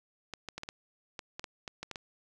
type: clicks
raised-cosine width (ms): 0.2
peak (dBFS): -22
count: 12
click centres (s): 0.337 / 0.487 / 0.58 / 0.634 / 0.689 / 1.192 / 1.395 / 1.442 / 1.678 / 1.83 / 1.913 / 1.958
effects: none